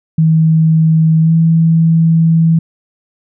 sine tone with pitch glide, 160 to 163.55 Hz, D#3 to E3, +49 to -13 cents, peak -6 dBFS, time 0.18-2.59 s, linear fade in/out 5 ms, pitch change +38 cents, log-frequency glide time 1.21-1.32 s, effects none

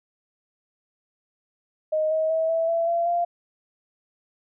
sine tone with pitch steps, 622.3 / 633.5 / 645 / 656.6 / 668.5 / 680.6 / 692.9 Hz, D#5 / D#5 / E5 / E5 / E5 / F5 / F5, 0 / +31 / -38 / -7 / +24 / -45 / -14 cents, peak -20 dBFS, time 1.92-3.25 s, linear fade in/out 10 ms, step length 190 ms, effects none

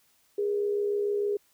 sine tone pair together, 409.2 / 475.8 Hz, G#4 / A#4, -26 / +35 cents, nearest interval minor third, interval 261 cents, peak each -25 / -36 dBFS, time 0.38-1.37 s, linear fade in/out 5 ms, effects white hiss -66 dBFS RMS until 1.53 s

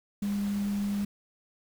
sine tone in noise, 202.5 Hz, G#3, 43 cents flat, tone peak -27 dBFS, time 0.22-1.05 s, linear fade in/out 5 ms, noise pink, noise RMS -45 dBFS, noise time 0.22-1.05 s, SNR +15 dB, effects none

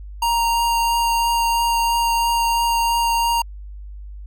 square tone with vibrato, 932.3 Hz, A#5, in tune, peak -17 dBFS, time 0.22-3.42 s, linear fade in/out 5 ms, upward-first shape triangle, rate 3 Hz, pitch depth 10 cents each way, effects added 50 Hz sine -32 dBFS peak until 4.26 s

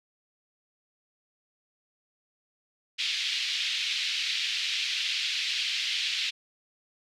white band-pass noise, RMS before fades -30 dBFS, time 2.98-6.31 s, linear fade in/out 20 ms, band 2400 to 4100 Hz, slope 24 dB/octave, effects none

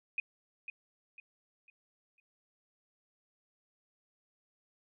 sine tone with echo, 2489 Hz, D#7, in tune, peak -30 dBFS, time 0.18-0.2 s, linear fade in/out 2 ms, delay 500 ms, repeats 4, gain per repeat -9 dB, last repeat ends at 2.2 s, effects none

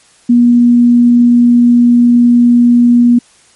sine tone, 240.3 Hz, B3, 47 cents flat, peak -3 dBFS, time 0.29-3.19 s, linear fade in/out 10 ms, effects white hiss -46 dBFS RMS until 3.55 s + MP3 48 kbps

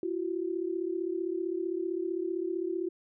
sine tone pair together, 339.4 / 374.9 Hz, F4 / F#4, -49 / +23 cents, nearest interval major second, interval 172 cents, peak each -32 / -33 dBFS, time 0.03-2.89 s, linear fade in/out 2 ms, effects none

